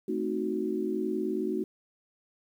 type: chord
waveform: sine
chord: A diminished seventh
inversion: none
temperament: equal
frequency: 220 / 261.6 / 311.1 / 370 Hz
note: A3 / C4 / Eb4 / Gb4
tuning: 0 / 0 / 0 / 0 cents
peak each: -34 / -37 / -33 / -31 dBFS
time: 0.08-1.64 s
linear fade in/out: 5 ms
effects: 10-bit